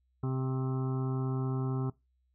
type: harmonic tone with a mistuned harmonic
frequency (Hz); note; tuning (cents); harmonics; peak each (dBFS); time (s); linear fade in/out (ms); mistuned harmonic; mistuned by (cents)
130.81; C3; 0; 1 / 2 / 3 / 5 / 6 / 7 / 8 / 9 / 10; -30 / -37 / -40 / -53 / -48 / -55 / -49 / -54 / -49; 0.23-1.9; 5; 8; +19
effects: noise-tail reverb RT60 0.2 s tail -21 dB re dry + added 63 Hz sine -70 dBFS peak until 2.34 s